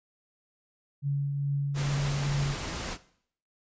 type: tone with tremolo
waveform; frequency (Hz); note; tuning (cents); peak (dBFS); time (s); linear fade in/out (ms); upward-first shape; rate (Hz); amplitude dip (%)
sine; 141.2; C#3; +32; -24; 1.02-2.56; 50; triangle; 2.4; 35
type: noise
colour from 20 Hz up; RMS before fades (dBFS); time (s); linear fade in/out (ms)
pink; -35; 1.74-2.98; 50
effects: noise-tail reverb RT60 0.6 s tail -17 dB re dry + resampled to 16000 Hz